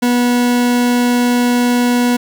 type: tone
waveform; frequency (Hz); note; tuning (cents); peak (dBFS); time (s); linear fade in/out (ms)
40% pulse; 243.8; B3; -22; -10; 0.02-2.17; 10
effects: 7-bit